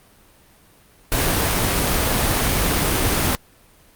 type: noise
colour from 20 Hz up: pink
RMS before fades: -19 dBFS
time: 1.12-3.35 s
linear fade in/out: 0 ms
effects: pink hiss -52 dBFS RMS until 3.95 s + Opus 32 kbps